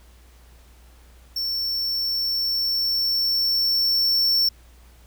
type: tone with level ramp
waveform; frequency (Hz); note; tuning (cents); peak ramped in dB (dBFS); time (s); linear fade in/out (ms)
square; 5430; F8; -50; -24 to -17; 1.36-4.49; 5
effects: added 60 Hz sine -48 dBFS peak until 5.06 s + pink hiss -56 dBFS RMS until 5.06 s